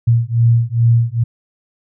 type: beating tone pair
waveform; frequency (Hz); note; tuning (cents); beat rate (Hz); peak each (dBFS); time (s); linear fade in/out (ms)
sine; 115.7 / 118.1; A#2 / A#2; -13 / +23; 2.4; -13; 0.07-1.24; 10
effects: none